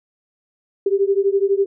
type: beating tone pair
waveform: sine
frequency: 390 / 402 Hz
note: G4 / G4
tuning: -9 / +44 cents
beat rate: 12 Hz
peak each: -17 / -18 dBFS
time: 0.86-1.66 s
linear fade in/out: 5 ms
effects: none

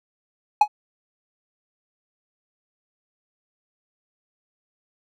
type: tone with exponential decay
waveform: triangle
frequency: 840 Hz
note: G#5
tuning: 19 cents sharp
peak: -5 dBFS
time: 0.61-0.68 s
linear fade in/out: 5 ms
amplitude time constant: 15 ms
effects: none

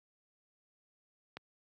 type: click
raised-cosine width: 0.3 ms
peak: -27 dBFS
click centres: 1.37 s
effects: high-pass 100 Hz 12 dB/octave

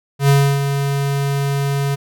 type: tone with ADSR envelope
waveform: square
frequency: 139.9 Hz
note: C#3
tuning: 16 cents sharp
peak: -9 dBFS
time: 0.19-1.96 s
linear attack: 99 ms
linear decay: 300 ms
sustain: -8 dB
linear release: 20 ms
effects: none

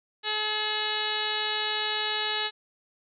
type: harmonic tone with a mistuned harmonic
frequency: 427 Hz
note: G#4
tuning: 48 cents sharp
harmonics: 1 / 2 / 3 / 4 / 5 / 6 / 7 / 8 / 9 / 10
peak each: -38 / -35 / -39 / -34 / -38 / -39 / -34 / -37 / -33 / -38 dBFS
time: 0.23-2.51 s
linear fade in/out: 50 ms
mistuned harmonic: 7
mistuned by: -19 cents
effects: none

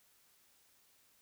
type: silence
effects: white hiss -69 dBFS RMS until 1.21 s

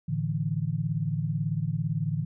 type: chord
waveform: sine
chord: A suspended fourth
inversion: none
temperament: equal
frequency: 110 / 146.83 / 164.81 Hz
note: A2 / D3 / E3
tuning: 0 / 0 / 0 cents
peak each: -32 / -29 / -30 dBFS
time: 0.08-2.25 s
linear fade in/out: 10 ms
effects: none

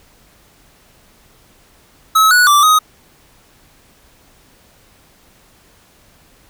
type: tone with pitch steps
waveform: square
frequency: 1290 / 1470 / 1170 / 1254 Hz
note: E6 / F#6 / D6 / D#6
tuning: -38 / -12 / -7 / +13 cents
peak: -8 dBFS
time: 2.15-2.79 s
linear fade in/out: 10 ms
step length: 160 ms
effects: pink hiss -50 dBFS RMS until 6.49 s

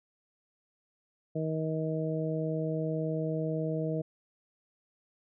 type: harmonic tone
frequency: 158.2 Hz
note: D#3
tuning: 29 cents sharp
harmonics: 1 / 2 / 3 / 4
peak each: -32 / -36 / -35 / -37 dBFS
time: 1.35-4.02 s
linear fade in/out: 10 ms
effects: none

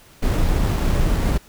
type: noise with sample-and-hold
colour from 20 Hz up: brown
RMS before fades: -18 dBFS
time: 0.22-1.38 s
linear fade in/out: 10 ms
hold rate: 8820 Hz
effects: pink hiss -49 dBFS RMS until 1.48 s

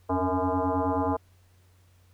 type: tone with frequency modulation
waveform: sine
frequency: 282.2 Hz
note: C#4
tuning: 31 cents sharp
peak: -23 dBFS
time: 0.09-1.17 s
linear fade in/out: 10 ms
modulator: 185 Hz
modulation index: 4.3
effects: added 91 Hz sine -57 dBFS peak until 2.13 s + pink hiss -66 dBFS RMS until 2.13 s

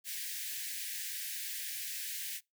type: high-pass noise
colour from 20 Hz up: white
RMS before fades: -40 dBFS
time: 0.04-2.41 s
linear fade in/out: 50 ms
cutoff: 1600 Hz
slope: 96 dB/octave
effects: noise-tail reverb RT60 0.2 s tail -24 dB re dry

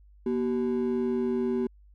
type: ring-modulated tone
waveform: triangle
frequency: 311.1 Hz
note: D#4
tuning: in tune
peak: -19 dBFS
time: 0.26-1.67 s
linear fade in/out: 5 ms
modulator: 70.9 Hz
effects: tanh soft clip ceiling -16 dBFS + added 50 Hz sine -52 dBFS peak until 1.94 s

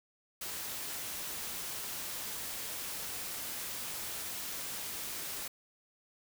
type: noise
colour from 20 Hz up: white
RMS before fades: -40 dBFS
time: 0.41-5.48 s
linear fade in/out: 5 ms
effects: none

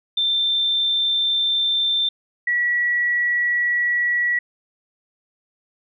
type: tone pair in turn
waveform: sine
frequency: 3568 / 1934.3 Hz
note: A7 / B6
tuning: +23 / -37 cents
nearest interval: major seventh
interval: 1060 cents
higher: first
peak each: -17 dBFS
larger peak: neither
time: 0.17-2.09 / 2.47-4.39 s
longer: neither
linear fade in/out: 5 ms
effects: none

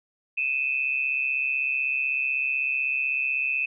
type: tone pair together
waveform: sine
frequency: 2501 / 2637 Hz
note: D#7 / E7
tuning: +8 / 0 cents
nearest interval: minor second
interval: 92 cents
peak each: -26 / -26 dBFS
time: 0.37-3.66 s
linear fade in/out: 10 ms
effects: none

